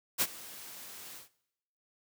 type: noise with ADSR envelope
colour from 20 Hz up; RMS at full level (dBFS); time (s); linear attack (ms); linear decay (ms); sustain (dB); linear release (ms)
white; -26; 0.18-1.29; 34; 49; -21; 130
effects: noise-tail reverb RT60 0.8 s tail -20 dB re dry + high-pass 100 Hz 12 dB/octave